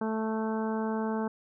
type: harmonic tone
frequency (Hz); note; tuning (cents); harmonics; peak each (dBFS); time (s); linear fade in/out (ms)
220; A3; 0; 1 / 2 / 3 / 4 / 5 / 6 / 7; -30 / -34 / -40 / -37 / -43 / -46 / -45; 0.01-1.28; 5
effects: none